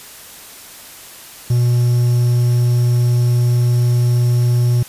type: tone with quantisation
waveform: triangle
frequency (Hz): 121.3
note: B2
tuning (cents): -31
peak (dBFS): -9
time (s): 1.5-4.83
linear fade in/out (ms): 5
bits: 6
effects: white hiss -37 dBFS RMS until 4.88 s + resampled to 32000 Hz